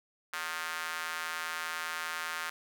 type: tone with high-pass filter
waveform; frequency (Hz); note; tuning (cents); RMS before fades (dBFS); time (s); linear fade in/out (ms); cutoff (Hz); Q
square; 82.5; E2; +2; -37; 0.33-2.5; 5; 1400; 2.1
effects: none